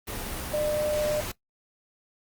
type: tone in noise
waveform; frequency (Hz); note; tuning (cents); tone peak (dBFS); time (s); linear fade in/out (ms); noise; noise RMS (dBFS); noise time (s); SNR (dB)
sine; 601; D5; +40; -24; 0.53-1.21; 10; pink; -34; 0.07-1.32; +7
effects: noise-tail reverb RT60 0.1 s tail -18 dB re dry + Opus 32 kbps